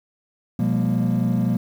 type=tone cluster; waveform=triangle; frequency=123 / 177.9 / 201.6 / 233.4 Hz; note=B2 / F3 / G3 / A#3; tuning=-7 / +32 / +49 / +2 cents; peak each=-21 dBFS; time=0.59-1.57 s; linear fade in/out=5 ms; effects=tanh soft clip ceiling -10 dBFS + 8-bit